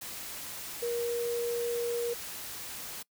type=tone in noise; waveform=sine; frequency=473.6 Hz; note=A#4; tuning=27 cents sharp; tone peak=-29 dBFS; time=0.82-2.14 s; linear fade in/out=10 ms; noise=white; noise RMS=-41 dBFS; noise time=0.01-3.03 s; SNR=+9 dB; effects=noise-tail reverb RT60 0.1 s tail -22 dB re dry